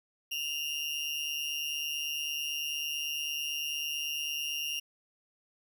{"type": "tone with amplitude modulation", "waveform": "35% pulse", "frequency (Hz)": 2812, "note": "F7", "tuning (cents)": 11, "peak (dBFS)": -28, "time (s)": [0.31, 4.8], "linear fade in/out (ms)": 10, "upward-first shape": "sine", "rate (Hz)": 149, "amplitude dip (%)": 65, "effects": []}